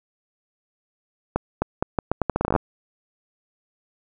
accelerating click train, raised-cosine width 1 ms, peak -6 dBFS, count 16, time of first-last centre 1.36-2.562 s, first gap 260 ms, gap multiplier 0.79, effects none

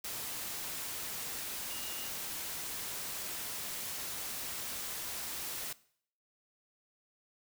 sine tone in noise, 2851 Hz, F7, 35 cents sharp, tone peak -48 dBFS, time 1.7-2.09 s, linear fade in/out 5 ms, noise white, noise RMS -40 dBFS, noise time 0.04-5.73 s, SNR -11 dB, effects noise-tail reverb RT60 0.6 s tail -20 dB re dry

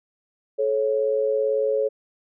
sine tone pair together, 432 / 550 Hz, A4 / C#5, -32 / -14 cents, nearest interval major third, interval 418 cents, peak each -22 dBFS, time 0.58-1.89 s, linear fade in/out 20 ms, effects none

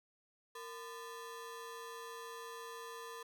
30% pulse ring-modulated tone, 740 Hz, F#5, in tune, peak -40 dBFS, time 0.55-3.23 s, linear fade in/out 5 ms, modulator 277 Hz, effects none

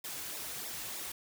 white noise with flanger, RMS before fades -41 dBFS, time 0.04-1.12 s, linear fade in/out 5 ms, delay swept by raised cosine 0.65 to 5.25 ms, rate 3.2 Hz, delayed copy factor -0.8, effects none

